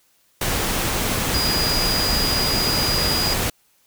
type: tone in noise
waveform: sine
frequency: 4892 Hz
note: D#8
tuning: 30 cents flat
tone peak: -21 dBFS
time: 1.34-3.34 s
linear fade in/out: 5 ms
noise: pink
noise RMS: -22 dBFS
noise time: 0.41-3.5 s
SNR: -2 dB
effects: white hiss -61 dBFS RMS until 3.86 s